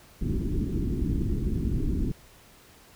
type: low-pass noise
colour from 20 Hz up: pink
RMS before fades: -27 dBFS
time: 0.21-2.12 s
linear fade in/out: 5 ms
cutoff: 360 Hz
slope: 48 dB/octave
effects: pink hiss -54 dBFS RMS until 2.95 s